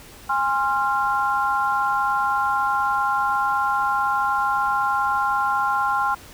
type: tone cluster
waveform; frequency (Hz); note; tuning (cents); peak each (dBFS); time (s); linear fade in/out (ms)
sine; 819 / 1055 / 1384; G#5 / C6 / F6; -24 / +14 / -16; -23; 0.29-6.15; 10
effects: pink hiss -44 dBFS RMS until 6.33 s